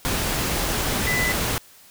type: tone in noise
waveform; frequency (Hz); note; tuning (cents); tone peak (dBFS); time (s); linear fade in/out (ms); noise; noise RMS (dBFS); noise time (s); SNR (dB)
sine; 2000; B6; +21; -22; 1.07-1.32; 0; pink; -24; 0.05-1.58; -1
effects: white hiss -50 dBFS RMS until 1.9 s